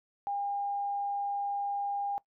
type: tone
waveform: sine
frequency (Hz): 806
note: G5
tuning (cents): +48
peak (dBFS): -30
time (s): 0.27-2.18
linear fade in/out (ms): 0
effects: noise-tail reverb RT60 0.1 s tail -20 dB re dry